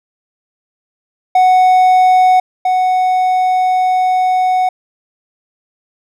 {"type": "tone pair in turn", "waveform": "triangle", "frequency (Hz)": [740, 740], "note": ["F#5", "F#5"], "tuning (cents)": [0, 0], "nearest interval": "unison", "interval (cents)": 0, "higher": "neither", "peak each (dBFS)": [-4, -8], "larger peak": "first", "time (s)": [[1.35, 2.4], [2.65, 4.69]], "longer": "second", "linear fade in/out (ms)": 5, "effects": []}